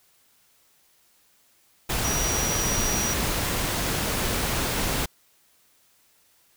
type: tone in noise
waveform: sine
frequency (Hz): 5790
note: F#8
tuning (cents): -38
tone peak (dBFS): -27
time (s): 2.04-3.14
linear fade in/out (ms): 10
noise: pink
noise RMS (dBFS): -26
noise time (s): 1.89-5.06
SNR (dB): -4
effects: white hiss -62 dBFS RMS until 6.56 s